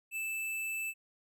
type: tone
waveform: square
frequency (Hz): 2637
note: E7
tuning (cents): 0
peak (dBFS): -35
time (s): 0.11-0.94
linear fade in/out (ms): 50
effects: none